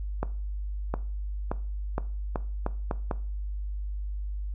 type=accelerating click train; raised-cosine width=1 ms; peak=-14 dBFS; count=8; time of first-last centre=0.23-3.112 s; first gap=710 ms; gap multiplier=0.81; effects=noise-tail reverb RT60 0.4 s tail -17 dB re dry + added 50 Hz sine -30 dBFS peak until 4.54 s